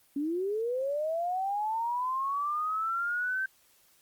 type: linear sweep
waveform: sine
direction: up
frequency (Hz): 274.5 to 1560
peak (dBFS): -28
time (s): 0.16-3.46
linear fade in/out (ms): 5
effects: white hiss -64 dBFS RMS until 4.01 s + Opus 24 kbps